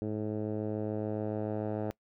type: tone with low-pass filter sweep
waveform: 10% pulse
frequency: 106.9 Hz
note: A2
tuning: 49 cents flat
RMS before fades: -34 dBFS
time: 0.02-1.91 s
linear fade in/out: 0 ms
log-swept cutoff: 410 to 770 Hz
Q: 1.3
effects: noise-tail reverb RT60 0.1 s tail -21 dB re dry